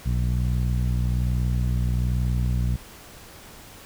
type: tone with low-pass filter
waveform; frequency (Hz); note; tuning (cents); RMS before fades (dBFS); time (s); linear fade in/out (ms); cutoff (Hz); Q
sawtooth; 61.2; B1; -15; -23; 0.05-2.77; 20; 150; 1.9
effects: pink hiss -45 dBFS RMS until 3.85 s

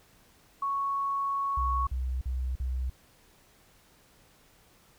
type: tone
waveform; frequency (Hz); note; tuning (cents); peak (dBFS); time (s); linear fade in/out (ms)
sine; 1108.7; C#6; 0; -27; 0.62-1.87; 5
type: tone bursts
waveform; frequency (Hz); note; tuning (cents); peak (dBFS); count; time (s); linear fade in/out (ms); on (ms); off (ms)
sine; 63.8; C2; -43; -28; 4; 1.57-2.899; 5; 300; 43
effects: pink hiss -61 dBFS RMS until 4.98 s

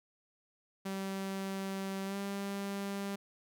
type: tone with pitch glide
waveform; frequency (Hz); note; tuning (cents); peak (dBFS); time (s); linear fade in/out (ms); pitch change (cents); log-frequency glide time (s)
sawtooth; 193.6 to 198.58; G3 to G3; -21 to +23; -32; 0.85-3.16; 10; +44; 2.05-2.16
effects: none

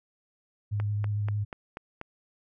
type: tone with vibrato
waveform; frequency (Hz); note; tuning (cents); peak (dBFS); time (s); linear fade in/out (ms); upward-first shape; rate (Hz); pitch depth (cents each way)
sine; 103.83; G#2; 0; -26; 0.71-1.45; 20; square; 11; 14
type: click train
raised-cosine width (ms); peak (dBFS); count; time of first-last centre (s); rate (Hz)
0.5; -22; 6; 0.8-2.014; 4.12
effects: none

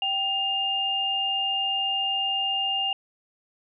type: tone pair together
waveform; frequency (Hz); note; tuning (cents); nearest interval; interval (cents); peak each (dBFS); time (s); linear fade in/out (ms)
sine; 778.1 / 2814; G5 / F7; -13 / +12; octave + minor seventh; 2225; -30 / -24; 0.02-2.93; 2
effects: none

